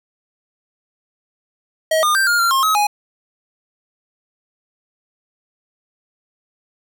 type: tone with pitch steps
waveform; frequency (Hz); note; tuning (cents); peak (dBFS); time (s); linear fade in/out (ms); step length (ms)
square; 636 / 1214 / 1571 / 1416 / 1377 / 1070 / 1276 / 830; D#5 / D#6 / G6 / F6 / F6 / C6 / D#6 / G#5; +38 / -43 / +3 / +23 / -25 / +38 / +43 / -1; -14; 1.91-2.87; 5; 120
effects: none